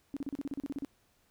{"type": "tone bursts", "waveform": "sine", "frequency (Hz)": 279.9, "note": "C#4", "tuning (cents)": 17, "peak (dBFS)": -33, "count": 12, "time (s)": [0.14, 0.848], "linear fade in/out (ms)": 0, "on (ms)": 26, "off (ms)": 36, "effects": ["pink hiss -70 dBFS RMS until 1.3 s"]}